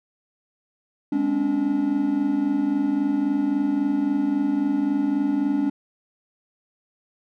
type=tone cluster; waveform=triangle; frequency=206.8 / 263.6 / 287.3 Hz; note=G#3 / C4 / D4; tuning=-7 / +13 / -38 cents; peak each=-26 / -25 / -19 dBFS; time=1.12-5.7 s; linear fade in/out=5 ms; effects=none